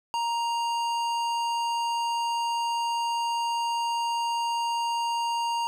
triangle tone with hard clipping, 935 Hz, A#5, 5 cents sharp, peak -27 dBFS, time 0.14-5.67 s, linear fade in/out 0 ms, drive 18 dB, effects none

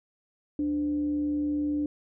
sine tone with frequency modulation, 294.5 Hz, D4, 5 cents sharp, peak -25 dBFS, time 0.59-1.86 s, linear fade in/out 2 ms, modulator 220 Hz, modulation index 0.22, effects none

